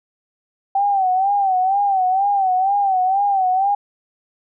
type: tone with vibrato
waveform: sine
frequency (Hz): 773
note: G5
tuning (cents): -24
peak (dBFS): -14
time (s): 0.75-3.75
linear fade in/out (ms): 5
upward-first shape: sine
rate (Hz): 2.1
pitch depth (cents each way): 89
effects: none